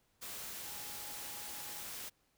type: tone in noise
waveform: sine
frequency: 830.6 Hz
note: G#5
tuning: in tune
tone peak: -56 dBFS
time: 0.64-1.84 s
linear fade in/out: 20 ms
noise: white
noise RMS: -45 dBFS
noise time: 0.21-2.1 s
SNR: -14 dB
effects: pink hiss -75 dBFS RMS until 2.37 s